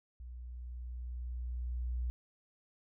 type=tone with level ramp; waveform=sine; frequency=61 Hz; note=B1; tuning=21 cents flat; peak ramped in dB=-44 to -32 dBFS; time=0.2-2.1 s; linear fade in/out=0 ms; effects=none